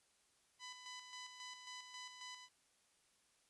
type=tone with tremolo; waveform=10% pulse; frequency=1000 Hz; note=B5; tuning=21 cents sharp; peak=-40 dBFS; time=0.59-2.49 s; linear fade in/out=50 ms; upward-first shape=square; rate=3.7 Hz; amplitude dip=50%; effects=white hiss -75 dBFS RMS until 3.49 s + resampled to 24000 Hz